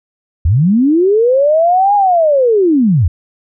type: linear two-way sweep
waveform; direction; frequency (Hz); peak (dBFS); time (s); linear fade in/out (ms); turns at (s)
sine; up then down; 69.4 to 830.6 to 69.4; -7; 0.45-3.08; 5; 1.95
effects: none